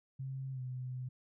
sine tone with pitch glide, 133.4 to 127.16 Hz, C3 to C3, +34 to -49 cents, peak -38 dBFS, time 0.19-1.09 s, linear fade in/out 10 ms, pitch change -83 cents, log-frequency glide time 0.52-0.61 s, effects none

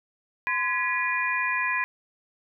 sine tone cluster, 1021 / 1678 / 1953 / 2430 Hz, C6 / G#6 / B6 / D#7, -43 / +17 / -20 / -42 cents, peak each -29 dBFS, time 0.47-1.84 s, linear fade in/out 0 ms, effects none

